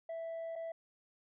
sine tone with dropouts, 659.3 Hz, E5, in tune, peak -36 dBFS, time 0.09-0.72 s, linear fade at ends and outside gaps 5 ms, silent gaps 0.556-0.56 s, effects tanh soft clip ceiling -38 dBFS

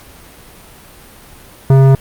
sine tone with tanh clipping, 134.7 Hz, C#3, 49 cents flat, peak -6 dBFS, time 1.7-1.95 s, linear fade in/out 2 ms, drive 15 dB, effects pink hiss -39 dBFS RMS until 2 s + Opus 48 kbps

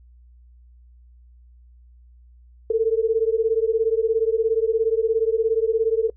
sine beating tone pair, 440 / 457 Hz, A4 / A#4, 0 / -34 cents, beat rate 17 Hz, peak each -20 dBFS, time 2.7-6.1 s, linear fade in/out 5 ms, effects noise-tail reverb RT60 0.1 s tail -25 dB re dry + added 60 Hz sine -47 dBFS peak until 6.16 s

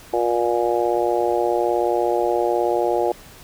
harmonic tone, 118.9 Hz, A#2, 35 cents sharp, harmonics 3 / 4 / 5 / 6 / 7, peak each -22 / -23 / -24 / -25 / -25 dBFS, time 0.13-3.12 s, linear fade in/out 5 ms, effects pink hiss -44 dBFS RMS until 3.43 s

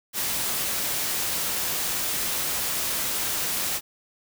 white noise, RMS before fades -27 dBFS, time 0.13-3.81 s, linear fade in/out 50 ms, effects none

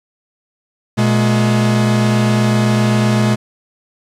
45% pulse tone pair together, 120 / 212.2 Hz, B2 / G#3, -49 / +38 cents, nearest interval minor seventh, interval 987 cents, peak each -14 dBFS, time 0.97-3.36 s, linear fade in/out 20 ms, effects low-pass 9000 Hz 12 dB/octave + 8-bit

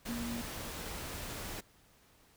sine tone in noise, 235.5 Hz, A#3, 18 cents sharp, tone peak -37 dBFS, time 0.08-0.42 s, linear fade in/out 10 ms, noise pink, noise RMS -42 dBFS, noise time 0.05-1.61 s, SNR +2 dB, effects pink hiss -65 dBFS RMS until 2.36 s

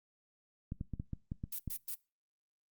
clicks, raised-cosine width 5 ms, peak -26 dBFS, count 8, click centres 0.721 / 0.811 / 0.937 / 0.999 / 1.133 / 1.319 / 1.439 / 1.677 s
violet noise bursts, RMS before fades -39 dBFS, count 3, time 1.52-1.947 s, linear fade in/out 5 ms, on 69 ms, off 110 ms
effects noise-tail reverb RT60 0.3 s tail -24 dB re dry + Opus 48 kbps

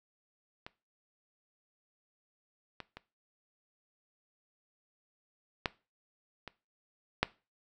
clicks, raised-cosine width 0.3 ms, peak -27 / -25 / -28 / -13 / -26 / -9 dBFS, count 6, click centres 0.665 / 2.803 / 2.97 / 5.658 / 6.477 / 7.23 s, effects noise-tail reverb RT60 0.3 s tail -19 dB re dry

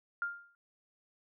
sine tone with exponential decay, 1401 Hz, F6, 5 cents sharp, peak -29 dBFS, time 0.22-0.55 s, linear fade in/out 1 ms, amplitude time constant 71 ms, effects none

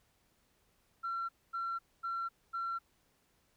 sine tone bursts, 1359 Hz, F6, 48 cents flat, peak -33 dBFS, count 4, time 1.03-2.79 s, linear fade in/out 20 ms, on 260 ms, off 240 ms, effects tanh soft clip ceiling -31 dBFS + pink hiss -73 dBFS RMS until 3.56 s

